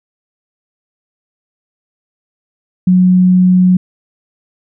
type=tone; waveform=sine; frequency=182.8 Hz; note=F#3; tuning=21 cents flat; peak=-5 dBFS; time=2.87-3.77 s; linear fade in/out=5 ms; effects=none